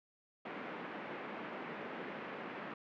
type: band-pass noise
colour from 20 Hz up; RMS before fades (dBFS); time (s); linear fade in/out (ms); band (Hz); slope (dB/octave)
pink; -45; 0.45-2.74; 5; 200 to 2400; 24
effects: none